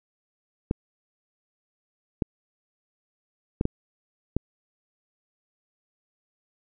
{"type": "clicks", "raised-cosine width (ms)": 3, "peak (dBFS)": -10, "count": 5, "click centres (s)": [0.711, 2.222, 3.611, 3.654, 4.366], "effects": []}